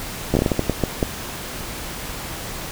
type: slowing click train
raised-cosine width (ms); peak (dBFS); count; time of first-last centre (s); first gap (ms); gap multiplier
2; -4; 11; 0.34-1.028; 12; 1.36
effects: pink hiss -31 dBFS RMS until 2.71 s